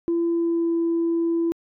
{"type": "tone with pitch glide", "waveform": "sine", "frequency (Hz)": [338.2, 334.7], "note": ["E4", "E4"], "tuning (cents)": [44, 26], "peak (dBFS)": -18, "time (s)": [0.08, 1.52], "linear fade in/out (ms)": 0, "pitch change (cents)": -18, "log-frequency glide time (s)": [0.23, 0.74], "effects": ["tanh soft clip ceiling -16 dBFS"]}